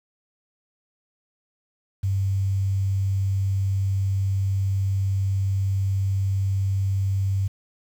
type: tone with quantisation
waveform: sine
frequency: 97.3 Hz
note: G2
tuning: 12 cents flat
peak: -20 dBFS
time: 2.03-7.48 s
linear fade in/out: 10 ms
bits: 8
effects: none